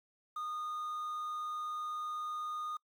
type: tone with quantisation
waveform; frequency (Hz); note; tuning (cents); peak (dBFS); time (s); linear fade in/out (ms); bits
triangle; 1228; D#6; -23; -35; 0.36-2.77; 5; 10
effects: noise-tail reverb RT60 0.1 s tail -24 dB re dry